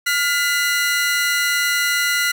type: tone pair together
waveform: sawtooth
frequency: 1418 / 2007 Hz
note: F6 / B6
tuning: +26 / +27 cents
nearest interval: tritone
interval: 601 cents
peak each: -16 dBFS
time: 0.06-2.32 s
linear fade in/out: 10 ms
effects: none